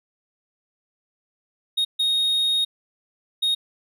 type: tone bursts at uneven times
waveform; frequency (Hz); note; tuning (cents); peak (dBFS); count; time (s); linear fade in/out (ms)
triangle; 3729; A#7; 0; -17; 3; 1.77-1.85 / 1.99-2.65 / 3.42-3.55; 10
effects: none